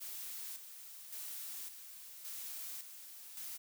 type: noise with tremolo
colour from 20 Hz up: blue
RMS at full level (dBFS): -45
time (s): 0-3.58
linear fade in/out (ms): 20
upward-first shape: square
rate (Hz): 0.89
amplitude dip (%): 55
effects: none